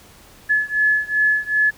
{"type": "beating tone pair", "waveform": "sine", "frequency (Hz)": [1712, 1714.6], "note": ["A6", "A6"], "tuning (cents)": [-48, -45], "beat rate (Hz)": 2.6, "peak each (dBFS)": [-18, -19], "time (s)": [0.49, 1.71], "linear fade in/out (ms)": 20, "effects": ["pink hiss -47 dBFS RMS until 1.77 s"]}